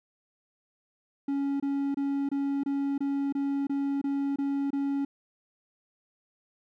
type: tone bursts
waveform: triangle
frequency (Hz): 278.8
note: C#4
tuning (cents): +10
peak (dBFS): -24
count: 11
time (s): 1.28-5.05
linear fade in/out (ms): 5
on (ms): 320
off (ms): 25
effects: none